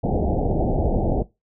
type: low-pass noise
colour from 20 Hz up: pink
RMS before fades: -21 dBFS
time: 0.03-1.23 s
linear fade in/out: 10 ms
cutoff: 810 Hz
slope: 96 dB/octave
effects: noise-tail reverb RT60 0.2 s tail -18 dB re dry